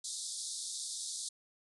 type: band-pass noise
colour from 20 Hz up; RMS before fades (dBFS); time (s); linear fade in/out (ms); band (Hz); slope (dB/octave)
white; -41; 0.04-1.29; 5; 3600 to 10000; 96
effects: none